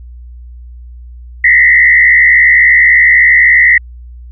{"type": "tone with frequency modulation", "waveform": "sine", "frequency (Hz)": 1970, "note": "B6", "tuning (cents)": -5, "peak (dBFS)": -3, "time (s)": [1.44, 3.78], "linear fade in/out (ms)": 5, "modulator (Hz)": 71.8, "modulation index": 1.5, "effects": ["added 60 Hz sine -28 dBFS peak until 4.31 s"]}